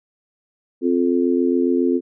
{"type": "chord", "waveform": "sine", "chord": "F major", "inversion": "second", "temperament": "just", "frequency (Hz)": [261.9, 349.2, 436.5], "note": ["C4", "F4", "A4"], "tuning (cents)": [2, 0, -14], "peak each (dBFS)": [-18, -19, -23], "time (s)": [0.81, 2.01], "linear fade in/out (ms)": 50, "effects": []}